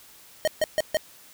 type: tone bursts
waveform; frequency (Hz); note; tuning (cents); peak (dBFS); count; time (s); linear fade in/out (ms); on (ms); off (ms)
square; 622.3; D#5; 0; -20; 4; 0.45-0.97; 0; 25; 140
effects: white hiss -51 dBFS RMS until 1.33 s